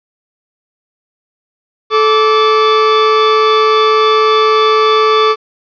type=tone pair together; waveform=45% pulse; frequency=435.3 / 1162 Hz; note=A4 / D6; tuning=-19 / -19 cents; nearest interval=octave + perfect fourth; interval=1700 cents; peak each=-10 dBFS; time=1.9-5.36 s; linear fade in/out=50 ms; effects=resampled to 11025 Hz + 7-bit